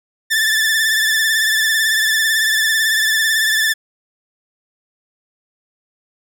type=tone with vibrato; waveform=sawtooth; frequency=1760 Hz; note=A6; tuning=in tune; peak=-10 dBFS; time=0.3-3.74 s; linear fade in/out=20 ms; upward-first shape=triangle; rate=18 Hz; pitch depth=55 cents each way; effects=none